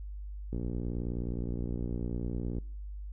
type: click train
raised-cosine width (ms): 3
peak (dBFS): -23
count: 123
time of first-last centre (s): 0.53-2.584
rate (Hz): 59.4
effects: noise-tail reverb RT60 0.6 s tail -25 dB re dry + added 50 Hz sine -38 dBFS peak until 3.12 s